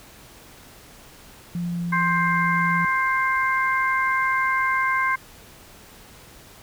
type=tone with pitch glide; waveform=sine; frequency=173.5 to 170.91 Hz; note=F3 to F3; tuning=-11 to -37 cents; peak=-24 dBFS; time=1.55-2.85 s; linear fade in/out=2 ms; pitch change=-26 cents; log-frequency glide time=1.68-2.19 s
type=harmonic tone; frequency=526 Hz; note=C5; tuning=9 cents sharp; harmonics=2 / 3 / 4; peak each=-22 / -24 / -25 dBFS; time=1.92-5.16 s; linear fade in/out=10 ms
effects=pink hiss -47 dBFS RMS until 6.62 s